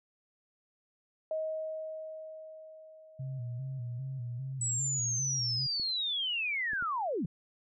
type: tone with exponential decay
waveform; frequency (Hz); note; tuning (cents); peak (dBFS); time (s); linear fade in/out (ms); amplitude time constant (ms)
sine; 631; D#5; +24; -30; 1.31-4.53; 2; 700
type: tone with vibrato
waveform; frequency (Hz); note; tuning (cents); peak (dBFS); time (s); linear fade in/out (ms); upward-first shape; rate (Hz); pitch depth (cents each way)
sine; 126.7; B2; +45; -35; 3.19-5.67; 10; square; 2.5; 93
type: linear sweep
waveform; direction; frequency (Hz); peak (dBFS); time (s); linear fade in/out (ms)
sine; down; 7920 to 130.6; -30; 4.61-7.26; 5
type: clicks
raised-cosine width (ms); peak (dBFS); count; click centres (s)
3; -35; 4; 5.798 / 6.733 / 6.825 / 7.249
effects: none